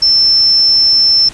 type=tone; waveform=sine; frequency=5330 Hz; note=E8; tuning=18 cents sharp; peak=-6 dBFS; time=0.02-1.29 s; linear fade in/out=5 ms; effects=pink hiss -34 dBFS RMS until 1.33 s + resampled to 22050 Hz